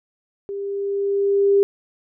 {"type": "tone with level ramp", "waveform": "sine", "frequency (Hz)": 398.9, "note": "G4", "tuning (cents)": 30, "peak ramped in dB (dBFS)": [-26, -11], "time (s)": [0.49, 1.63], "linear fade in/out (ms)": 0, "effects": []}